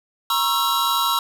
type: tone cluster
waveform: square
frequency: 948 / 1090 / 1337 / 3842 Hz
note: A#5 / C#6 / E6 / B7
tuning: +29 / -29 / +24 / -48 cents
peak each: -25 / -24 / -24 / -25 dBFS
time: 0.3-1.19 s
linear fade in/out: 2 ms
effects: none